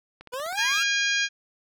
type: click train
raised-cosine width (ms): 0.3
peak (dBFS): -27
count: 10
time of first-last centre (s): 0.21-0.78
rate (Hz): 15.8
type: exponential sweep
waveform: 25% pulse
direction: up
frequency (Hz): 479.6 to 1459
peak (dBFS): -26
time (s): 0.32-0.84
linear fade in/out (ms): 20
type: harmonic tone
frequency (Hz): 814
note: G#5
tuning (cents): -35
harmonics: 2 / 3 / 4 / 5 / 6 / 7 / 8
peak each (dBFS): -25 / -28 / -29 / -34 / -33 / -36 / -34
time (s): 0.55-1.29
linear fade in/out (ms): 50
effects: none